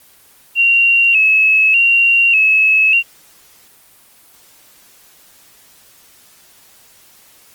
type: tone with vibrato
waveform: sine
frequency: 2670 Hz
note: E7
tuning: 22 cents sharp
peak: -8 dBFS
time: 0.55-3.03 s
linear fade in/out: 50 ms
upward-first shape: square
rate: 0.84 Hz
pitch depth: 56 cents each way
effects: white hiss -47 dBFS RMS until 7.54 s + Opus 24 kbps